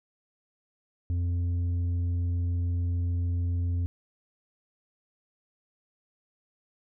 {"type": "tone with tanh clipping", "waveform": "sine", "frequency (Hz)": 87.31, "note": "F2", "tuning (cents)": 0, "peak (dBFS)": -26, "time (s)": [1.1, 3.86], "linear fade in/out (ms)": 0, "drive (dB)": 5, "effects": []}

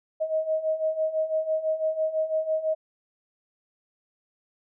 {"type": "beating tone pair", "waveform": "sine", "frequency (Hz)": [627, 633], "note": ["D#5", "D#5"], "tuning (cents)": [13, 30], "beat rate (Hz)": 6, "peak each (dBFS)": [-29, -25], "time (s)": [0.2, 2.75], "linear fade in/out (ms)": 20, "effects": []}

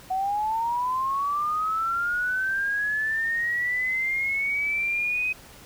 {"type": "linear sweep", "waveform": "sine", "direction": "up", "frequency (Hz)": [740, 2525], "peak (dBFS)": -23, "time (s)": [0.1, 5.33], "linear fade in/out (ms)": 10, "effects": ["pink hiss -48 dBFS RMS until 5.65 s"]}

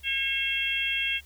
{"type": "harmonic tone", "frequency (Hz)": 542, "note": "C#5", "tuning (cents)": -39, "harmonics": [3, 4, 5, 6], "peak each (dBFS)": [-36, -32, -28, -30], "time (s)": [0.03, 1.21], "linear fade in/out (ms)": 50, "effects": ["added 70 Hz sine -51 dBFS peak until 1.25 s", "white hiss -58 dBFS RMS until 1.25 s"]}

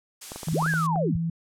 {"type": "noise", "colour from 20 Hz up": "blue", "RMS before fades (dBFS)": -35, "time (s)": [0.21, 0.87], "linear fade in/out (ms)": 10}
{"type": "clicks", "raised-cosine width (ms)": 1, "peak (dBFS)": -22, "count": 8, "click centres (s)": [0.319, 0.36, 0.432, 0.485, 0.624, 0.662, 0.738, 0.959]}
{"type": "tone with pitch glide", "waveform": "sine", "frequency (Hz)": [160, 165.93], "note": ["D#3", "E3"], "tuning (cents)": [49, 12], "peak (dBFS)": -24, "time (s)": [0.47, 1.3], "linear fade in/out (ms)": 5, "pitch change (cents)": 63, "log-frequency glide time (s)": [0.72, 1.09]}
{"type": "linear two-way sweep", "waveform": "sine", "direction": "up then down", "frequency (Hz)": [32.5, 1721, 32.5], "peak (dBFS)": -24, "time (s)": [0.52, 1.17], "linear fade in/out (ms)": 10, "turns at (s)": 0.69}
{"effects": ["low-pass 9000 Hz 12 dB/octave"]}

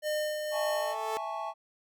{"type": "tone with tremolo", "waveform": "square", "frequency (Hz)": 607, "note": "D#5", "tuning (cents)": -43, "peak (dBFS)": -29, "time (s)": [0.02, 0.96], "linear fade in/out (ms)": 50, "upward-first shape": "sine", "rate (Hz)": 1.9, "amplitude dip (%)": 40}
{"type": "tone with exponential growth", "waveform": "sawtooth", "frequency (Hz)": 440, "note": "A4", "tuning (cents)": 0, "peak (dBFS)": -28, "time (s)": [0.38, 1.17], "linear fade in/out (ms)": 0, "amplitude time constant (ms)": 170}
{"type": "chord", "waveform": "triangle", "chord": "A major seventh", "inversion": "second", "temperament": "equal with one note detuned", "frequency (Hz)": [659.3, 822.5, 880, 1108.7], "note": ["E5", "G#5", "A5", "C#6"], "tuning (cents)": [0, -17, 0, 0], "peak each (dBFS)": -37, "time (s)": [0.51, 1.54], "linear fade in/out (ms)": 50}
{"effects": []}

